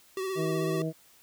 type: tone with vibrato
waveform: square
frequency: 379.6 Hz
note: F#4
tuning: 44 cents sharp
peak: -31 dBFS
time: 0.17-0.82 s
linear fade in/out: 2 ms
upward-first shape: triangle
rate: 16 Hz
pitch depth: 44 cents each way
type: harmonic tone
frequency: 160 Hz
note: D#3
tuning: 49 cents sharp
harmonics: 1 / 2 / 3 / 4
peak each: -31 / -34 / -36 / -37 dBFS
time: 0.35-0.93 s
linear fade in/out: 50 ms
effects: white hiss -59 dBFS RMS until 1.22 s